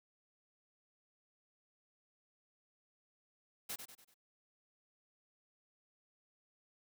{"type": "noise with echo", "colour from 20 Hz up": "white", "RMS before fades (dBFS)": -42, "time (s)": [3.69, 3.76], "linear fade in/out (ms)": 10, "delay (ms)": 96, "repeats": 4, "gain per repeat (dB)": -7, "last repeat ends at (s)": 4.144, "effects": []}